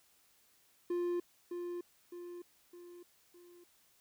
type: tone with echo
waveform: triangle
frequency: 350.5 Hz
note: F4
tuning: 6 cents sharp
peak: -30 dBFS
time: 0.9-1.2 s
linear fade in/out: 5 ms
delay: 610 ms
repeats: 4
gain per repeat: -6 dB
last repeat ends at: 3.64 s
effects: white hiss -69 dBFS RMS until 4 s